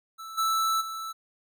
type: tone with level steps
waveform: square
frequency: 1318.5 Hz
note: E6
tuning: in tune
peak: -39 / -24 / -34 dBFS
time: 0.18-1.13 s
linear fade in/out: 20 ms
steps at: 0.37 / 0.8 s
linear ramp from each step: 20 ms
effects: none